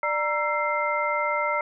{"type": "tone cluster", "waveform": "sine", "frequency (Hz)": [592, 935, 1341, 2094], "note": ["D5", "A#5", "E6", "C7"], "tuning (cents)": [14, 5, 29, 1], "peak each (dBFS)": -28, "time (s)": [0.03, 1.61], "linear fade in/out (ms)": 2, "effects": []}